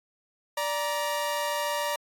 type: tone pair together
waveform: sawtooth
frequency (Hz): 585.4 / 942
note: D5 / A#5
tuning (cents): -6 / +18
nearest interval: minor sixth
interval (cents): 824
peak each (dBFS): -26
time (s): 0.57-1.96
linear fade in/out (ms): 5
effects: AAC 64 kbps